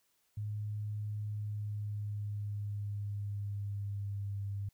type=tone with pitch glide; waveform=sine; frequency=105.1 to 100.12 Hz; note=G#2 to G2; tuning=+21 to +37 cents; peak=-35 dBFS; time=0.37-4.69 s; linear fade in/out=5 ms; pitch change=-84 cents; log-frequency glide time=1.28-4.34 s; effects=white hiss -75 dBFS RMS until 4.73 s